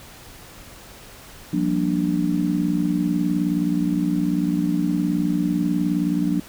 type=chord; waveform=sine; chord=G minor seventh; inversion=third; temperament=just; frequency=176.4 / 196 / 235.2 / 294 Hz; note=F3 / G3 / Bb3 / D4; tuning=+18 / 0 / +16 / +2 cents; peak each=-23 / -28 / -26 / -22 dBFS; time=1.53-6.4 s; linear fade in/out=5 ms; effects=pink hiss -43 dBFS RMS until 6.48 s